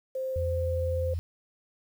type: tone with pitch glide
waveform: sine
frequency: 523.3 to 518.2 Hz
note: C5 to C5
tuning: 0 to -17 cents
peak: -29 dBFS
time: 0.15-1.14 s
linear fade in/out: 5 ms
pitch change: -17 cents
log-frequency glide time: 0.32-0.44 s
type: tone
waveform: sine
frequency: 83.9 Hz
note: E2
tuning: 31 cents sharp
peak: -28 dBFS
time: 0.36-1.19 s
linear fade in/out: 0 ms
effects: 9-bit